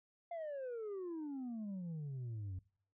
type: exponential sweep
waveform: sine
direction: down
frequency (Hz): 698.5 to 89.5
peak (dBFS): -38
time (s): 0.31-2.59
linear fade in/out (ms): 5
effects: noise-tail reverb RT60 0.5 s tail -22 dB re dry + tanh soft clip ceiling -40 dBFS